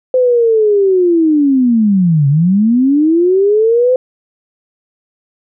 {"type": "linear two-way sweep", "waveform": "sine", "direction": "down then up", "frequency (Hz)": [516, 135.9, 516], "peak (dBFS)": -7, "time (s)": [0.14, 3.96], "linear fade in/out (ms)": 2, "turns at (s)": 2.28, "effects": []}